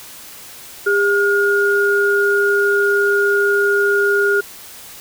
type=tone pair together; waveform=sine; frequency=403.5 / 1429.6 Hz; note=G#4 / F6; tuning=-50 / +40 cents; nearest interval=octave + minor seventh; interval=2190 cents; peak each=-15 dBFS; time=0.86-4.41 s; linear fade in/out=10 ms; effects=white hiss -37 dBFS RMS until 5 s